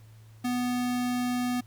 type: tone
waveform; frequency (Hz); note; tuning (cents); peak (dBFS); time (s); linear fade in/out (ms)
square; 246.9; B3; 0; -27; 0.44-1.61; 10
effects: added 110 Hz sine -49 dBFS peak until 1.66 s + pink hiss -62 dBFS RMS until 1.66 s